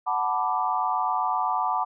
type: chord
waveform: sine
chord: B minor seventh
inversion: second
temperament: equal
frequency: 740 / 880 / 987.8 / 1174.7 Hz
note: F#5 / A5 / B5 / D6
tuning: 0 / 0 / 0 / 0 cents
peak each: -28 dBFS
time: 0.06-1.85 s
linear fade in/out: 20 ms
effects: none